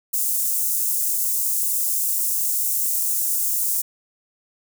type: high-pass noise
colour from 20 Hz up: white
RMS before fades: -22 dBFS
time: 0.13-3.82 s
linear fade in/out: 10 ms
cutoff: 7200 Hz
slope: 24 dB/octave
effects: none